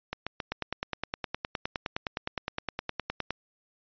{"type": "two click trains", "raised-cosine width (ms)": 0.3, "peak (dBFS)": [-14, -16], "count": [28, 3], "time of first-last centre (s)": [[0.52, 3.306], [0.13, 0.402]], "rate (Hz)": [9.69, 7.35], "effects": ["resampled to 11025 Hz"]}